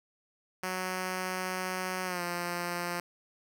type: tone with pitch glide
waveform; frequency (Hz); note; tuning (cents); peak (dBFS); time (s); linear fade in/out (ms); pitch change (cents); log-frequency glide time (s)
5% pulse; 185 to 174.72; F#3 to F3; 0 to +1; -21; 0.63-3; 2; -99; 2.05-2.22
effects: none